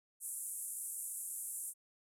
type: band-pass noise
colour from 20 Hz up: pink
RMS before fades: -43 dBFS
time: 0.2-1.74 s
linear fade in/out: 50 ms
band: 8200 to 12000 Hz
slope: 48 dB/octave
effects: none